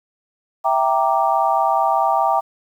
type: chord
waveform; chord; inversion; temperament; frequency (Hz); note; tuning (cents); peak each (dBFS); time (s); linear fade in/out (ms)
sine; E half-diminished seventh; none; equal; 659.3 / 784 / 932.3 / 1174.7; E5 / G5 / Bb5 / D6; 0 / 0 / 0 / 0; -21 / -18 / -20 / -22; 0.64-2.41; 20
effects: 8-bit